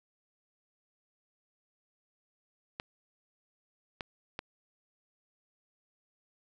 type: clicks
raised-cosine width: 0.3 ms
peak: -20 dBFS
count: 3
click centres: 2.799 / 4.008 / 4.391 s
effects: none